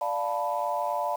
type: chord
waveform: sine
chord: B half-diminished seventh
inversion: first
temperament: equal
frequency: 587.3 / 698.5 / 880 / 987.8 Hz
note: D5 / F5 / A5 / B5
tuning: 0 / 0 / 0 / 0 cents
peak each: -31 dBFS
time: 0.01-1.16 s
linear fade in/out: 5 ms
effects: tanh soft clip ceiling -15 dBFS + 8-bit